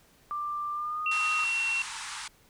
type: tone with pitch glide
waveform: sine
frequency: 1184 to 1249.3 Hz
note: D6 to D#6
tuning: +14 to +7 cents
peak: -30 dBFS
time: 0.31-1.44 s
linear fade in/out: 0 ms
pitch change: +93 cents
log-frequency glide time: 0.72-1.13 s
type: tone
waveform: sine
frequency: 2725 Hz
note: F7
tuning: 43 cents flat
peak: -26 dBFS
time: 1.06-1.82 s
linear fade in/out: 2 ms
type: band-pass noise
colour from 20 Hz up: pink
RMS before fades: -39 dBFS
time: 1.11-2.28 s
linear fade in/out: 5 ms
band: 840 to 10000 Hz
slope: 96 dB/octave
effects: pink hiss -61 dBFS RMS until 2.49 s